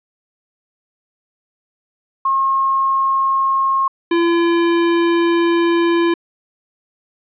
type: tone pair in turn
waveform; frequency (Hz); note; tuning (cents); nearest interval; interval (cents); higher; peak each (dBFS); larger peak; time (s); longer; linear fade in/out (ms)
sine / square; 1078 / 339.5; C#6 / F4; -49 / -49; octave + minor sixth; 2000; first; -13; neither; 2.25-3.88 / 4.11-6.14; second; 5
effects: resampled to 8000 Hz + 9-bit